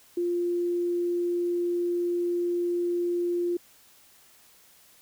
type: tone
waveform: sine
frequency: 349.2 Hz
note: F4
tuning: in tune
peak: -24 dBFS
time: 0.17-3.57 s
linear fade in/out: 5 ms
effects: white hiss -57 dBFS RMS until 5.01 s